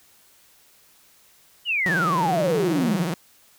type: exponential sweep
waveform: sine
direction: down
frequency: 3018 to 160.1 Hz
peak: -20 dBFS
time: 1.65-3.05 s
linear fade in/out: 50 ms
type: tone with vibrato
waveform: sawtooth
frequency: 170.7 Hz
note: F3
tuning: 39 cents flat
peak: -20 dBFS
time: 1.86-3.14 s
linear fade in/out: 0 ms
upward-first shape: sine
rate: 19 Hz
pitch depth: 180 cents each way
effects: white hiss -56 dBFS RMS until 3.58 s